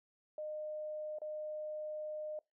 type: tone with dropouts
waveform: sine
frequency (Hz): 611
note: D#5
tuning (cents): -32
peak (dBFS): -39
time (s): 0.38-2.39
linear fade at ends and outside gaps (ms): 2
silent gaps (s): 1.186-1.217
effects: noise-tail reverb RT60 0.2 s tail -24 dB re dry